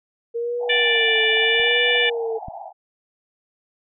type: tone with vibrato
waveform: sine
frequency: 463.1 Hz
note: A#4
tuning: 11 cents flat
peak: -22 dBFS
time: 0.34-2.39 s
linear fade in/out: 20 ms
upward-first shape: sine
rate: 0.81 Hz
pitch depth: 79 cents each way
type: band-pass noise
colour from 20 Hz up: white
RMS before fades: -35 dBFS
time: 0.59-2.73 s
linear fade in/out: 50 ms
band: 670 to 850 Hz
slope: 96 dB/octave
type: harmonic tone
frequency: 587.3 Hz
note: D5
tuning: in tune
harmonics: 3 / 4 / 5 / 6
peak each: -21 / -21 / -22 / -24 dBFS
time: 0.69-2.1 s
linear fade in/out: 10 ms
type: clicks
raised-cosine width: 5 ms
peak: -32 / -23 dBFS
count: 2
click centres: 1.599 / 2.484 s
effects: none